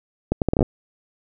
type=accelerating click train; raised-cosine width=2 ms; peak=-5 dBFS; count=9; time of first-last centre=0.32-0.628 s; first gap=98 ms; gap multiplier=0.7; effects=none